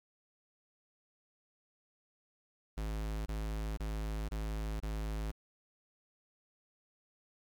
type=tone bursts; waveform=square; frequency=53.3 Hz; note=G#1; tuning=46 cents sharp; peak=-36 dBFS; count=5; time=2.77-5.316 s; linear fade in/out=10 ms; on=490 ms; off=24 ms; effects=11-bit